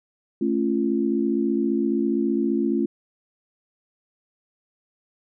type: chord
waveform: sine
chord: A augmented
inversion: none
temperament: just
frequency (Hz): 220 / 275 / 343.8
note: A3 / C#4 / E#4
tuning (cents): 0 / -14 / -27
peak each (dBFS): -24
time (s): 0.41-2.86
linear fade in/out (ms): 5
effects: none